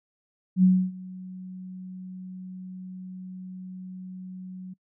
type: tone with ADSR envelope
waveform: sine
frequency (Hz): 185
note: F#3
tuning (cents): 0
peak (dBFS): -13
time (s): 0.56-4.74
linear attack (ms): 73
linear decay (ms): 280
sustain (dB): -23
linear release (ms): 12
effects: noise-tail reverb RT60 0.1 s tail -24 dB re dry